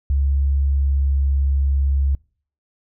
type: tone with pitch glide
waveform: sine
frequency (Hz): 69.3 to 68.86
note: C#2 to C#2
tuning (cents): 0 to -11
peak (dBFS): -15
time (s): 0.1-2.15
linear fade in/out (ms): 0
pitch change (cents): -11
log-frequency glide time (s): 0.59-1.17
effects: noise-tail reverb RT60 0.5 s tail -26 dB re dry